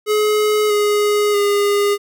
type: tone with pitch steps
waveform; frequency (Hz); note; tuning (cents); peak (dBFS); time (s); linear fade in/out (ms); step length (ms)
square; 423.9 / 415.7 / 407.6; G#4 / G#4 / G#4; +35 / +2 / -32; -14; 0.06-1.98; 50; 640
effects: none